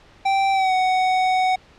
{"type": "tone with pitch glide", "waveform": "square", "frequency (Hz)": [780, 744.8], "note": ["G5", "F#5"], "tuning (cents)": [-9, 11], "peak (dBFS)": -17, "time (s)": [0.25, 1.56], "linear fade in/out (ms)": 10, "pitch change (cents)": -80, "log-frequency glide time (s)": [0.52, 0.73], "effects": ["pink hiss -50 dBFS RMS until 1.78 s", "low-pass 4000 Hz 12 dB/octave"]}